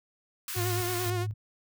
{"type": "high-pass noise", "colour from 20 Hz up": "white", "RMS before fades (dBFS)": -36, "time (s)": [0.48, 1.1], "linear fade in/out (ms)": 2, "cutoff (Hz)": 990, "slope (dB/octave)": 96}
{"type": "tone with vibrato", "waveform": "sawtooth", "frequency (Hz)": 358.3, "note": "F4", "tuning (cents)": 44, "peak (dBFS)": -27, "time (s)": [0.54, 1.27], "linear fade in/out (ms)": 50, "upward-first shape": "sine", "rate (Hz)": 8.8, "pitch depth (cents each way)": 44}
{"type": "tone with tremolo", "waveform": "sine", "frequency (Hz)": 105.9, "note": "G#2", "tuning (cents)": 34, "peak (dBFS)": -29, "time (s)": [0.56, 1.34], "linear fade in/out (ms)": 10, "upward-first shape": "square", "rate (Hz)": 2, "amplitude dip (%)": 50}
{"effects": []}